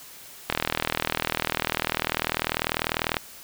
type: click train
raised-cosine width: 0.3 ms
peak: -6 dBFS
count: 108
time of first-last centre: 0.5-3.168 s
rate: 40.1 Hz
effects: white hiss -45 dBFS RMS until 3.43 s